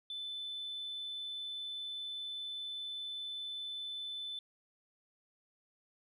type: tone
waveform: sine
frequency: 3515 Hz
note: A7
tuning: 2 cents flat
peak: -38 dBFS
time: 0.1-4.39 s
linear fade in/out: 2 ms
effects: tanh soft clip ceiling -35 dBFS